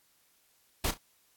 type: noise with echo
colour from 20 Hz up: pink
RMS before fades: -29 dBFS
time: 0.84-0.91 s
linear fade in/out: 5 ms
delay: 33 ms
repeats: 2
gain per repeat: -12 dB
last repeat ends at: 0.976 s
effects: white hiss -68 dBFS RMS until 1.36 s + AAC 64 kbps